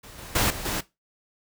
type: noise with level steps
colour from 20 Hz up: pink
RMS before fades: -45 / -41 / -22 / -35 / -28 dBFS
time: 0.03-0.81 s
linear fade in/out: 10 ms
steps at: 0.18 / 0.35 / 0.5 / 0.65 s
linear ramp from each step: 5 ms
effects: noise-tail reverb RT60 0.2 s tail -17 dB re dry